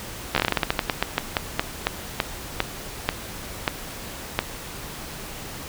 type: slowing click train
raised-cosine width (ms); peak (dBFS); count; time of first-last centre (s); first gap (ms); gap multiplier
0.3; -3; 23; 0.35-4.39; 13; 1.21
effects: pink hiss -36 dBFS RMS until 5.68 s